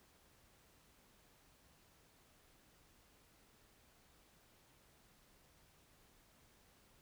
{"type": "silence", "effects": ["pink hiss -69 dBFS RMS until 7.01 s"]}